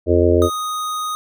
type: harmonic tone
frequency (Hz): 87.31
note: F2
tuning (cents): 0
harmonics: 1 / 3 / 4 / 5 / 6 / 7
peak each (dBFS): -17 / -21 / -16 / -17 / -21 / -20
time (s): 0.06-0.5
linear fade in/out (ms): 50
type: tone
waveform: square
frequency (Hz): 1244.5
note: D#6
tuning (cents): 0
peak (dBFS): -22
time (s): 0.42-1.15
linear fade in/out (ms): 0
effects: none